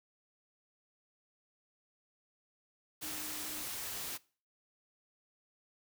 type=tone in noise; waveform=sine; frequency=304.7 Hz; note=D#4; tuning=36 cents flat; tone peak=-51 dBFS; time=3.02-3.64 s; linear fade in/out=20 ms; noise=white; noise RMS=-41 dBFS; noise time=3.01-4.18 s; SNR=-13 dB; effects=noise-tail reverb RT60 0.4 s tail -22 dB re dry